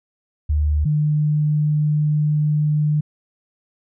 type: tone pair in turn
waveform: sine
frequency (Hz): 75.1 / 150.53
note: D2 / D3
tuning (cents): +39 / +43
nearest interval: octave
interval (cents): 1204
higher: second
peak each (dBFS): -15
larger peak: neither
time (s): 0.49-0.85 / 0.85-3.01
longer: second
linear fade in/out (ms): 10
effects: none